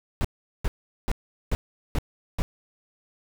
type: noise bursts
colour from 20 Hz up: brown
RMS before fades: -23 dBFS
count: 6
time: 0.21-2.42 s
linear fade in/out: 0 ms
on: 35 ms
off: 400 ms
effects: none